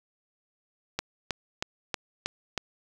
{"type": "click train", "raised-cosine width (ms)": 0.2, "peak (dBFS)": -11, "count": 6, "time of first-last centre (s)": [0.99, 2.577], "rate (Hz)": 3.15, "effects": ["7-bit"]}